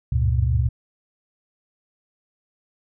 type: tone cluster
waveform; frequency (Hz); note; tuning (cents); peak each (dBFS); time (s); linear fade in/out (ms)
sine; 71.2 / 93.7 / 100.5 / 119.2; C#2 / F#2 / G2 / A#2; +47 / +22 / +44 / +39; -20 / -27 / -26 / -21; 0.12-0.69; 5
effects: none